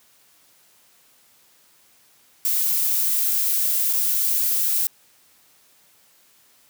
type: noise with dropouts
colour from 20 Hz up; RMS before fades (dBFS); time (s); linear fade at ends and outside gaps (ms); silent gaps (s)
violet; -21; 2.45-4.87; 1; 3.929-3.933
effects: white hiss -57 dBFS RMS until 6.69 s + high-pass 80 Hz 12 dB/octave